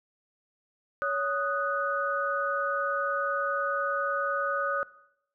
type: tone cluster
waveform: sine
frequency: 561 / 1245 / 1485 Hz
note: C#5 / D#6 / F#6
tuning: +21 / +1 / +6 cents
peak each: -31 / -30 / -30 dBFS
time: 1.02-4.83 s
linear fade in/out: 0 ms
effects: noise-tail reverb RT60 0.8 s tail -20 dB re dry